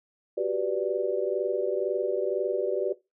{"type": "chord", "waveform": "sine", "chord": "G major seventh", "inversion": "third", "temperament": "equal", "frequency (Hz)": [370, 392, 493.9, 587.3], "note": ["F#4", "G4", "B4", "D5"], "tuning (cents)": [0, 0, 0, 0], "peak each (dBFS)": -30, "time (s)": [0.37, 2.93], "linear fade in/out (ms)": 10, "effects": ["noise-tail reverb RT60 0.2 s tail -17 dB re dry"]}